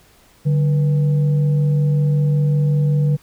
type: tone with frequency modulation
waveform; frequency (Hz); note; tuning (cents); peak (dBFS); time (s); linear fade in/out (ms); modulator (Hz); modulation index
sine; 146.83; D3; 0; -13; 0.45-3.17; 20; 339; 0.29
effects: pink hiss -52 dBFS RMS until 3.22 s